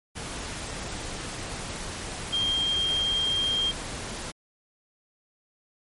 sine tone in noise, 3201 Hz, G7, 36 cents sharp, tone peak -23 dBFS, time 2.32-3.72 s, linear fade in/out 20 ms, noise pink, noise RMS -35 dBFS, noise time 0.15-4.32 s, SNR +9 dB, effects MP3 48 kbps

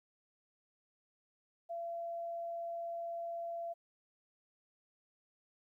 sine tone, 679 Hz, F5, 49 cents flat, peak -38 dBFS, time 1.69-3.74 s, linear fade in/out 20 ms, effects 13-bit

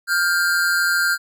square tone pair together, 1408 / 1580.4 Hz, F6 / G6, +14 / +14 cents, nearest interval major second, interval 200 cents, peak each -20 dBFS, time 0.07-1.18 s, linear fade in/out 50 ms, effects none

